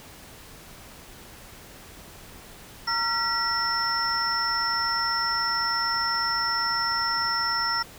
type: tone cluster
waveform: sine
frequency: 929 / 1366 / 1932 / 5370 Hz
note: A#5 / F6 / B6 / E8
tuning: -6 / -39 / -39 / +31 cents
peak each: -31 / -27 / -31 / -27 dBFS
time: 2.87-7.83 s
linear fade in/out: 10 ms
effects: pink hiss -46 dBFS RMS until 7.98 s